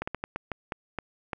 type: slowing click train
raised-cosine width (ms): 0.5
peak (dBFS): -16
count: 9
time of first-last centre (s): 0.02-1.332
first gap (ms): 55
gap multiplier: 1.3
effects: none